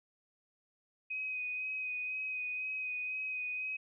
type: tone with vibrato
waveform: sine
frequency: 2512 Hz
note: D#7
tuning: 16 cents sharp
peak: -35 dBFS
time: 1.1-3.77 s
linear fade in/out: 10 ms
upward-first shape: sine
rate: 2 Hz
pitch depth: 19 cents each way
effects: none